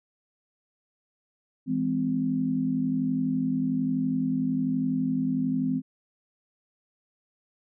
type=chord; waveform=sine; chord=E augmented; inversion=none; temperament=just; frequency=164.81 / 206 / 257.5 Hz; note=E3 / G#3 / B#3; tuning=0 / -14 / -28 cents; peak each=-31 / -31 / -25 dBFS; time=1.66-5.82 s; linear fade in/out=50 ms; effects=none